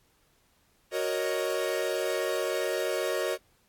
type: chord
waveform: 45% pulse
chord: D# minor seventh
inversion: first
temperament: equal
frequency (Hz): 370 / 466.2 / 554.4 / 622.3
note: F#4 / A#4 / C#5 / D#5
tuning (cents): 0 / 0 / 0 / 0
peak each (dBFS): -33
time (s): 0.91-3.38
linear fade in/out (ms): 50
effects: pink hiss -67 dBFS RMS until 3.68 s + AAC 64 kbps